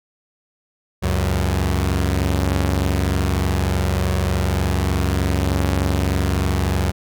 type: tone pair together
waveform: sawtooth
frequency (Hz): 69.7 / 93.04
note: C#2 / F#2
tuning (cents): +10 / +10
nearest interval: perfect fourth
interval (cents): 500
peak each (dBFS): -16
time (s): 1.02-6.92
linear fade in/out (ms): 20
effects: none